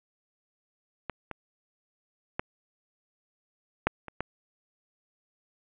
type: clicks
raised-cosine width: 0.5 ms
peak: -17 / -20 / -13 / -7 / -24 / -15 dBFS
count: 6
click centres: 1.097 / 1.313 / 2.395 / 3.87 / 4.083 / 4.206 s
effects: resampled to 8000 Hz + 7-bit